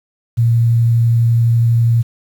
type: tone with vibrato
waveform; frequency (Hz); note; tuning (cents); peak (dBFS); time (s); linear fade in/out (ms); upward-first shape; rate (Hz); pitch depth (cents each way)
sine; 116.54; A#2; 0; -9; 0.37-2.03; 20; triangle; 12; 8
effects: 7-bit